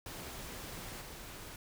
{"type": "noise with level steps", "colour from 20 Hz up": "pink", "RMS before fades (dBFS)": [-45, -48], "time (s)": [0.06, 1.56], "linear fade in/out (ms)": 2, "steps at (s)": 1.01, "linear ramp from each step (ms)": 5, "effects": []}